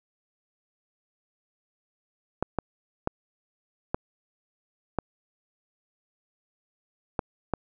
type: clicks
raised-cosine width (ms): 1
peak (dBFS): -11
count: 7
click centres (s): 2.426 / 2.587 / 3.074 / 3.945 / 4.987 / 7.192 / 7.537
effects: none